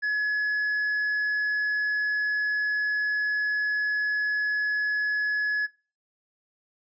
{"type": "tone", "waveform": "triangle", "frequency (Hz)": 1696, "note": "G#6", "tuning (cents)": 36, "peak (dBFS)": -22, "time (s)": [0.02, 5.67], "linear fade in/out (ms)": 20, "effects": ["noise-tail reverb RT60 0.4 s tail -23 dB re dry", "resampled to 16000 Hz"]}